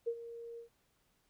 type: tone with ADSR envelope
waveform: sine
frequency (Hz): 466.2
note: A#4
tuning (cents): 0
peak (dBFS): -30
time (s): 0.06-0.69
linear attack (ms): 19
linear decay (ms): 64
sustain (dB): -14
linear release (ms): 110
effects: pink hiss -75 dBFS RMS until 1.29 s